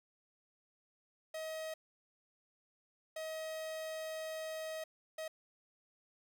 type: tone bursts at uneven times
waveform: 45% pulse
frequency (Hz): 634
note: D#5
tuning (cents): +32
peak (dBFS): -40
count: 3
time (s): 1.34-1.74 / 3.16-4.84 / 5.18-5.28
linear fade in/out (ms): 5
effects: 11-bit